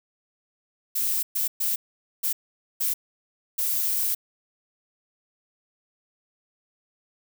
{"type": "noise bursts at uneven times", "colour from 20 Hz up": "violet", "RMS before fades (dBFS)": -25, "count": 6, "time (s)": [[0.95, 1.23], [1.35, 1.48], [1.6, 1.76], [2.23, 2.33], [2.8, 2.94], [3.58, 4.15]], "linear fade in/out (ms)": 10, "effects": []}